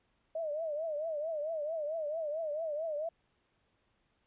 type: tone with vibrato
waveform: sine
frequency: 622 Hz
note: D#5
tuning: 1 cent flat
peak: -33 dBFS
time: 0.35-3.09 s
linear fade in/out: 5 ms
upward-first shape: triangle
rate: 4.5 Hz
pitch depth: 140 cents each way
effects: pink hiss -75 dBFS RMS until 4.26 s + resampled to 8000 Hz